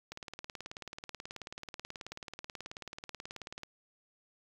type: click train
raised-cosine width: 0.2 ms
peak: -25 dBFS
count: 66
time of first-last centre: 0.12-3.634 s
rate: 18.5 Hz
effects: 9-bit